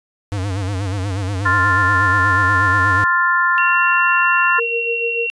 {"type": "tone with vibrato", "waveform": "square", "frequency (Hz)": 97, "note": "G2", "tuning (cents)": -18, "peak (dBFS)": -20, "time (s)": [0.32, 3.04], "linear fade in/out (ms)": 0, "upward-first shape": "sine", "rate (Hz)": 8.3, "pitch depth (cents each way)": 110}
{"type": "chord", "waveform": "sine", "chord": "F major", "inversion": "second", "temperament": "equal", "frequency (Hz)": [1046.5, 1396.9, 1760], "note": ["C6", "F6", "A6"], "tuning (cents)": [0, 0, 0], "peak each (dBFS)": -17, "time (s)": [1.45, 4.6], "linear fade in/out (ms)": 10}
{"type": "tone", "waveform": "sine", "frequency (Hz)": 2736, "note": "F7", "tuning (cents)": -36, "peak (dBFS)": -19, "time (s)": [3.58, 5.3], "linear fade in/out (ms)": 0}
{"type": "tone with tremolo", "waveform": "sine", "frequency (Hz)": 466.2, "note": "A#4", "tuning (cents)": 0, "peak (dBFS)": -18, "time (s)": [4.58, 5.27], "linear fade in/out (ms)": 10, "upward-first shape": "sine", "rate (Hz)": 6.8, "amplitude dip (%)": 70}
{"effects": ["resampled to 22050 Hz"]}